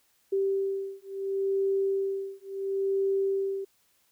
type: beating tone pair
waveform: sine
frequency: 390 / 390.72 Hz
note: G4 / G4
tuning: -9 / -6 cents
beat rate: 0.72 Hz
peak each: -29 dBFS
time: 0.32-3.65 s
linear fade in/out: 10 ms
effects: white hiss -68 dBFS RMS until 4.11 s